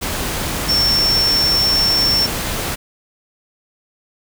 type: tone in noise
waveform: sine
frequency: 5430 Hz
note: F8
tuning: 50 cents flat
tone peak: -13 dBFS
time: 0.68-2.27 s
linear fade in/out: 20 ms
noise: pink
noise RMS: -22 dBFS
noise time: 0.01-2.76 s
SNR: +6 dB
effects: none